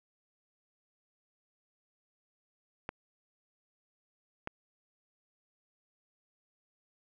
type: clicks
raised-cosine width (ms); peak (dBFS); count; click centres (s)
0.5; -21; 2; 2.891 / 4.474
effects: none